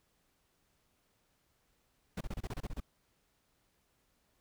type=noise bursts; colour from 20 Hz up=brown; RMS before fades=-38 dBFS; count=10; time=2.17-2.802 s; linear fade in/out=5 ms; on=38 ms; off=28 ms; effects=pink hiss -75 dBFS RMS until 4.4 s